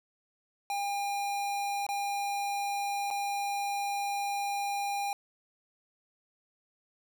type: tone with dropouts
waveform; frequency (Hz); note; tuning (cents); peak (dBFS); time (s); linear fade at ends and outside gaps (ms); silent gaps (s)
square; 805; G5; +46; -31; 0.7-5.13; 1; 1.866-1.889 / 3.104-3.11
effects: 12-bit